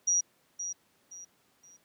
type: tone with echo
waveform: sine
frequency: 5760 Hz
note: F#8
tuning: 47 cents flat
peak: -23 dBFS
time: 0.07-0.21 s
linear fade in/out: 10 ms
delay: 520 ms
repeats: 3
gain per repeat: -10 dB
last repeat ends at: 1.77 s
effects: pink hiss -68 dBFS RMS until 1.84 s + high-pass 150 Hz 12 dB/octave